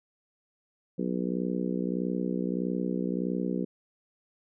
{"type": "harmonic tone", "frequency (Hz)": 61.6, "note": "B1", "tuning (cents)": -4, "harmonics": [3, 4, 5, 6, 7, 8], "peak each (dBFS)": [-31, -33, -35, -37, -38, -39], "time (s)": [0.98, 3.65], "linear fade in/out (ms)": 10, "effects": []}